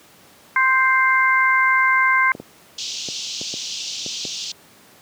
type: harmonic tone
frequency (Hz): 523.3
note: C5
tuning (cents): 0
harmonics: 2 / 3 / 4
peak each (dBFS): -18 / -18 / -18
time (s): 0.56-2.32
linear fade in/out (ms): 2
type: clicks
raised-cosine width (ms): 2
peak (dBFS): -18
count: 7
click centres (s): 2.351 / 2.4 / 3.087 / 3.414 / 3.54 / 4.063 / 4.252
type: band-pass noise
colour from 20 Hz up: white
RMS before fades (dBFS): -29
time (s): 2.78-4.52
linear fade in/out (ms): 5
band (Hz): 2800 to 6400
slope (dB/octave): 48
effects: pink hiss -49 dBFS RMS until 5.01 s + high-pass 150 Hz 12 dB/octave